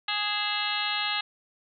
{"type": "harmonic tone with a mistuned harmonic", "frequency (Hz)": 415.3, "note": "G#4", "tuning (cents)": 0, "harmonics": [2, 3, 4, 5, 6, 7, 8, 9, 10], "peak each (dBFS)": [-35, -35, -35, -35, -35, -35, -35, -35, -35], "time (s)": [0.08, 1.21], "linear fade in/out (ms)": 5, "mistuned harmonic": 6, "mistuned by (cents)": 97, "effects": []}